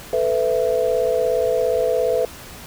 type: tone cluster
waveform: sine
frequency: 443.8 / 501 / 662 Hz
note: A4 / B4 / E5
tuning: +15 / +25 / +7 cents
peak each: -22 / -19 / -22 dBFS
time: 0.13-2.25 s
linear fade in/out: 2 ms
effects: pink hiss -38 dBFS RMS until 2.66 s